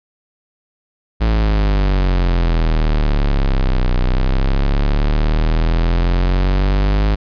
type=exponential two-way sweep; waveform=45% pulse; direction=down then up; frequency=56 to 30.56 to 52.2 Hz; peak=-12 dBFS; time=1.2-7.16 s; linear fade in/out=20 ms; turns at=3.92 s; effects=resampled to 11025 Hz